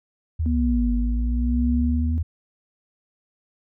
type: exponential two-way sweep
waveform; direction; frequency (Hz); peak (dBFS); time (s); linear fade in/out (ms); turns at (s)
sine; down then up; 82.3 to 50.5 to 82.3; -20; 0.39-2.23; 10; 0.91
type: tone with tremolo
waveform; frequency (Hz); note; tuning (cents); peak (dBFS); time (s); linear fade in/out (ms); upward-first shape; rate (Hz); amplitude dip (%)
sine; 241.6; B3; -38; -20; 0.46-2.18; 0; sine; 0.99; 65
effects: none